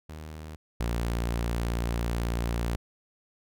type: tone pair in turn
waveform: sawtooth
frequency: 77.7 / 58.21 Hz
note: D#2 / A#1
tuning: -2 / -2 cents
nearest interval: perfect fourth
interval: 500 cents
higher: first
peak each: -35 / -23 dBFS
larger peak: second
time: 0.09-0.56 / 0.8-2.76 s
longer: second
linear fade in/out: 5 ms
effects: none